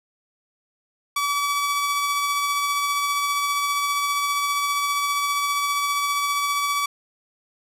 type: tone with tremolo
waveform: sawtooth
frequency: 1145 Hz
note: D6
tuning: 44 cents flat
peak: -16 dBFS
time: 1.16-6.86 s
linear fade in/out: 5 ms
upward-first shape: triangle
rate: 15 Hz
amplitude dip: 30%
effects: resampled to 32000 Hz + 8-bit